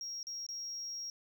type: tone with dropouts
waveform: sine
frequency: 5600 Hz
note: F8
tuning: 4 cents sharp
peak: -37 dBFS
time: 0.01-1.1 s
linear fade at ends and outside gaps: 1 ms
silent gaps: 0.23-0.269 / 0.465-0.488 s
effects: tanh soft clip ceiling -37 dBFS + 13-bit